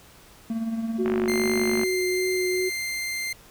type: tone with tremolo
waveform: triangle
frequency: 226.1 Hz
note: A3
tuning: 47 cents sharp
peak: -21 dBFS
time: 0.5-1.84 s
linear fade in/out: 2 ms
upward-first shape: triangle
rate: 18 Hz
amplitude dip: 55%
type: tone with vibrato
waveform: sine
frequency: 368.1 Hz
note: F#4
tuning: 9 cents flat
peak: -23 dBFS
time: 0.98-2.7 s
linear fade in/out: 20 ms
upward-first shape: sine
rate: 2.5 Hz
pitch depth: 12 cents each way
type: click train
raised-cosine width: 0.5 ms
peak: -16 dBFS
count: 40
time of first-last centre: 1.06-1.834 s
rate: 50.4 Hz
type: tone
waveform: sawtooth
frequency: 2093 Hz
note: C7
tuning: in tune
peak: -24 dBFS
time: 1.28-3.33 s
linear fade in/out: 5 ms
effects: pink hiss -51 dBFS RMS until 3.5 s